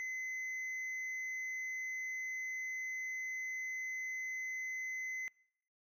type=tone with hard clipping; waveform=sine; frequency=2041 Hz; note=C7; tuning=44 cents flat; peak=-39 dBFS; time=0-5.28 s; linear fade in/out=0 ms; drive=4 dB; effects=noise-tail reverb RT60 0.8 s tail -26 dB re dry